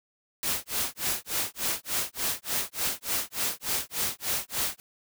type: noise with tremolo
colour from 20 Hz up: white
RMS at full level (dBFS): -27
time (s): 0.43-4.8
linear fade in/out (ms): 0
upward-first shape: sine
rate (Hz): 3.4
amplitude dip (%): 100
effects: none